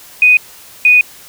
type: tone pair in turn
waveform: sine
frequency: 2489 / 2479 Hz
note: D#7 / D#7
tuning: 0 / -7 cents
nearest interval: unison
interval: 7 cents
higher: first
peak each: -4 dBFS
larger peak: neither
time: 0.22-0.37 / 0.85-1.01 s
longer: second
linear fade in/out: 2 ms
effects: white hiss -38 dBFS RMS until 1.28 s